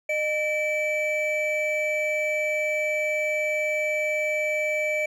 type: tone pair together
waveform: triangle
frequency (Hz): 610 / 2314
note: D#5 / D7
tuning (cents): -34 / -26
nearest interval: octave + major seventh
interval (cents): 2308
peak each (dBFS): -24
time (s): 0.09-5.06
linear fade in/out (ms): 5
effects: none